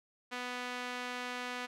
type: tone with band-pass filter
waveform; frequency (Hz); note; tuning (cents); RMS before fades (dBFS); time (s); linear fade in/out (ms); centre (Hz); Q
sawtooth; 247.6; B3; +5; -40; 0.31-1.67; 20; 2100; 0.78
effects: none